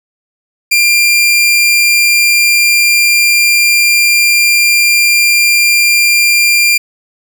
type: tone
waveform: sawtooth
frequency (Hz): 2388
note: D7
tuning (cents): +28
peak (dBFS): -3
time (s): 0.71-6.78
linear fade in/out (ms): 10
effects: none